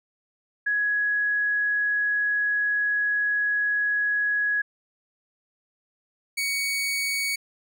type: tone pair in turn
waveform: sine / sawtooth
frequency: 1673 / 2239 Hz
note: G#6 / C#7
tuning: +12 / +17 cents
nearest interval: perfect fourth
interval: 505 cents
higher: second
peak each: -21 dBFS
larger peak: neither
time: 0.66-4.62 / 6.37-7.36 s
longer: first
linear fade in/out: 10 ms
effects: none